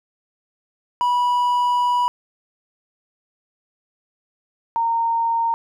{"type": "tone pair in turn", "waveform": ["triangle", "sine"], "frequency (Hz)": [978, 921.2], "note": ["B5", "A#5"], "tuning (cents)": [-17, -21], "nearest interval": "minor second", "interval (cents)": 104, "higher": "first", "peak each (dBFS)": [-14, -17], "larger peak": "first", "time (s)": [[1.01, 2.08], [4.76, 5.54]], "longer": "first", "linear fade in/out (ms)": 0, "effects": []}